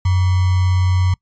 sine tone with sample-and-hold, 91.8 Hz, F#2, 13 cents flat, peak -12 dBFS, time 0.05-1.14 s, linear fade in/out 5 ms, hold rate 1050 Hz, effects noise-tail reverb RT60 0.1 s tail -24 dB re dry + resampled to 16000 Hz

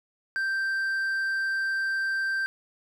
sine tone with hard clipping, 1568 Hz, G6, in tune, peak -26 dBFS, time 0.36-2.46 s, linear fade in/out 0 ms, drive 3 dB, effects none

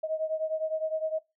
sine beating tone pair, 629 / 638.8 Hz, D#5 / D#5, +19 / +45 cents, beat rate 9.8 Hz, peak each -30 / -33 dBFS, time 0.03-1.19 s, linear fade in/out 10 ms, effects noise-tail reverb RT60 0.2 s tail -18 dB re dry

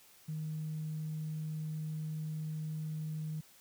sine tone, 155.56 Hz, D#3, in tune, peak -35 dBFS, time 0.28-3.41 s, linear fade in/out 10 ms, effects tanh soft clip ceiling -31 dBFS + white hiss -61 dBFS RMS until 3.6 s

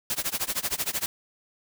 white noise with tremolo, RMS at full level -26 dBFS, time 0.1-1.06 s, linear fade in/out 0 ms, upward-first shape sine, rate 13 Hz, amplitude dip 95%, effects none

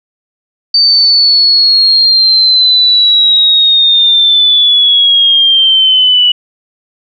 sine linear sweep, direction down, 4600 to 2939 Hz, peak -4 dBFS, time 0.74-6.32 s, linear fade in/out 5 ms, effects none

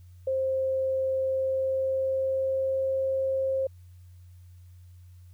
sine tone with pitch glide, 528 to 532.3 Hz, C5 to C5, +16 to +30 cents, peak -24 dBFS, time 0.27-3.67 s, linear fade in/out 5 ms, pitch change +14 cents, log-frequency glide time 1.23-2.96 s, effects added 89 Hz sine -47 dBFS peak until 5.33 s + white hiss -69 dBFS RMS until 5.33 s

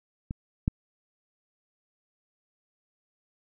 clicks, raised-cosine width 5 ms, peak -20 / -11 dBFS, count 2, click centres 0.309 / 0.679 s, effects none

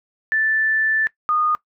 sine tone pair in turn, 1760 / 1228.7 Hz, A6 / D#6, 0 / -22 cents, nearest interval tritone, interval 622 cents, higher first, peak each -16 / -16 dBFS, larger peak neither, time 0.32-1.07 / 1.29-1.55 s, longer first, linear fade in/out 0 ms, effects noise-tail reverb RT60 0.1 s tail -19 dB re dry

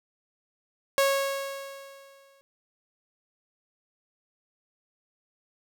sawtooth tone with exponential decay, 550 Hz, C#5, 14 cents flat, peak -15 dBFS, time 0.98-2.41 s, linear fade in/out 0 ms, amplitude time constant 310 ms, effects none

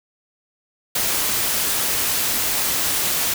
white noise, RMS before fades -21 dBFS, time 0.95-3.34 s, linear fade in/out 5 ms, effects none

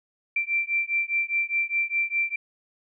sine beating tone pair, 2349 / 2353.9 Hz, D7 / D7, 0 / +3 cents, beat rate 4.9 Hz, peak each -26 / -26 dBFS, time 0.36-2.36 s, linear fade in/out 5 ms, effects none

